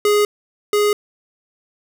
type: tone pair in turn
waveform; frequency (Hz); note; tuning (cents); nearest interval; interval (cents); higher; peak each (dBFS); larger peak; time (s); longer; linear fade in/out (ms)
square; 415.3 / 415.3; G#4 / G#4; 0 / 0; unison; 0; neither; -13 / -14; first; 0.05-0.25 / 0.73-0.93; neither; 2
effects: none